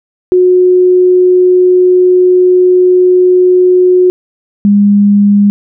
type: tone pair in turn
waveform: sine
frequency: 364.2 / 203.3 Hz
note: F#4 / G#3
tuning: -27 / -37 cents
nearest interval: minor seventh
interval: 1010 cents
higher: first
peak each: -3 dBFS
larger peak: neither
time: 0.32-4.1 / 4.65-5.5 s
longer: first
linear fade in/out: 0 ms
effects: none